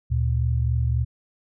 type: tone pair together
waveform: sine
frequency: 74.2 / 117.89 Hz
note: D2 / A#2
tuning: +18 / +20 cents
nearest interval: minor sixth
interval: 802 cents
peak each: -22 dBFS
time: 0.1-1.05 s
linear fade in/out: 20 ms
effects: none